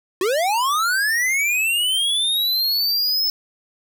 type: linear sweep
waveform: square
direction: up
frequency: 349.2 to 5274 Hz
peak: -18 dBFS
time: 0.21-3.3 s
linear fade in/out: 2 ms
effects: none